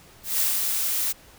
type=noise with ADSR envelope; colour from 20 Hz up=blue; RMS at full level=-22 dBFS; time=0.23-1.13 s; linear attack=170 ms; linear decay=180 ms; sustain=-3 dB; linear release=18 ms; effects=pink hiss -51 dBFS RMS until 1.38 s